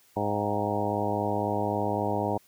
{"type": "harmonic tone with a mistuned harmonic", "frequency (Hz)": 103.83, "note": "G#2", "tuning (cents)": 0, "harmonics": [1, 2, 3, 4, 5, 6, 7, 8, 9], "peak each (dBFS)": [-34, -34, -34, -34, -34, -34, -34, -34, -34], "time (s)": [0.16, 2.38], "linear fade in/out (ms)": 10, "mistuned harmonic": 8, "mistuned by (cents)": -55, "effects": ["white hiss -61 dBFS RMS until 2.47 s"]}